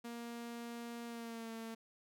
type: tone with pitch glide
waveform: sawtooth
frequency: 235.3 to 226 Hz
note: A#3 to A3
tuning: +16 to +47 cents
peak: -40 dBFS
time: 0.04-1.75 s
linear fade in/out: 10 ms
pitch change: -69 cents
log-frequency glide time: 1.06-1.51 s
effects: none